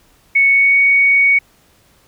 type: tone with pitch glide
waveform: sine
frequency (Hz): 2215 to 2234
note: C#7 to C#7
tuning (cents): -2 to +13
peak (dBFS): -8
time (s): 0.35-1.39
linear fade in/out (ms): 10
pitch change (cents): +15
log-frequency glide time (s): 0.47-0.79
effects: pink hiss -53 dBFS RMS until 2.07 s